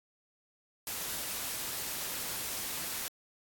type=noise; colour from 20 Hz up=white; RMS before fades=-37 dBFS; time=0.87-3.08 s; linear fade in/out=0 ms; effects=AAC 64 kbps